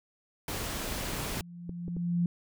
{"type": "noise", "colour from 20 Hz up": "pink", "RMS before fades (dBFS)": -35, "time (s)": [0.48, 1.41], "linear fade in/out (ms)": 2}
{"type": "tone with exponential growth", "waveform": "sine", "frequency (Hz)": 173.3, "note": "F3", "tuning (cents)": -13, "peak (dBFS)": -23, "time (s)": [0.78, 2.26], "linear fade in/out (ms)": 2, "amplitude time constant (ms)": 320}
{"type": "clicks", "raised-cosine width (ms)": 3, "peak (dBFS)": -26, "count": 8, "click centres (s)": [0.925, 1.011, 1.135, 1.372, 1.408, 1.694, 1.881, 1.967]}
{"effects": []}